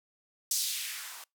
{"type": "noise with band-pass filter sweep", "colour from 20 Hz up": "violet", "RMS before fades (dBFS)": -35, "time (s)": [0.51, 1.24], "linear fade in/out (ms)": 2, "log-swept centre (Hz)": [6000, 790], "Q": 1.7, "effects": ["noise-tail reverb RT60 0.2 s tail -26 dB re dry"]}